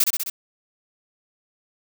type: noise with echo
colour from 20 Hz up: blue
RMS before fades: -17 dBFS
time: 0-0.04 s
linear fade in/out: 5 ms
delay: 65 ms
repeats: 4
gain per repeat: -3 dB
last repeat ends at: 0.3 s
effects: none